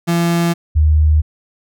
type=tone pair in turn; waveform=35% pulse / sine; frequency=170 / 76.78 Hz; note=F3 / D#2; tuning=-46 / -22 cents; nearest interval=octave + major second; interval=1376 cents; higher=first; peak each=-11 / -8 dBFS; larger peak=second; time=0.07-0.54 / 0.75-1.22 s; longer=neither; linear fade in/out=20 ms; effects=none